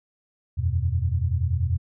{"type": "chord", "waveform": "sine", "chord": "E suspended second", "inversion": "none", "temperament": "just", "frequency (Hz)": [82.41, 92.71, 123.61], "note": ["E2", "F#2", "B2"], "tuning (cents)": [0, 4, 2], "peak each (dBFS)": [-24, -25, -27], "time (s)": [0.57, 1.78], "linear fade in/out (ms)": 20, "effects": []}